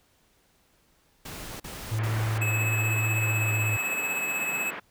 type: noise bursts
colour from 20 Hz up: pink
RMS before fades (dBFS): -39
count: 3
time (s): 1.25-2.382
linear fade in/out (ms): 5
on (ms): 350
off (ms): 41
type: tone with pitch glide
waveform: triangle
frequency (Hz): 110 to 107.92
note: A2 to A2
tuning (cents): 0 to -33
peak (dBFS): -23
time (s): 1.91-3.77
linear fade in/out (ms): 10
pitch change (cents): -33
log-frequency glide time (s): 3.08-3.61
type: band-pass noise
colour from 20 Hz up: white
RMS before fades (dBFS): -37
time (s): 1.98-4.8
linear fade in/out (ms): 10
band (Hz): 150 to 2200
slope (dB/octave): 24
type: tone with tremolo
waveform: square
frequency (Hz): 2587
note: E7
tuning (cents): -33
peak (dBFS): -26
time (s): 2.41-4.71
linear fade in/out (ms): 10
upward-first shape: triangle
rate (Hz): 16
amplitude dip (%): 45
effects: pink hiss -65 dBFS RMS until 4.9 s